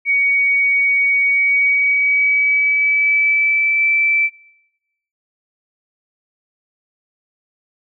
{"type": "tone with pitch glide", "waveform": "sine", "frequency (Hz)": [2246, 2325], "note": ["C#7", "D7"], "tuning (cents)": [22, -18], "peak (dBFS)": -12, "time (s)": [0.05, 4.3], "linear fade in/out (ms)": 50, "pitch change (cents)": 60, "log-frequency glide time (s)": [1.29, 3.89], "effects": ["noise-tail reverb RT60 0.9 s tail -21 dB re dry"]}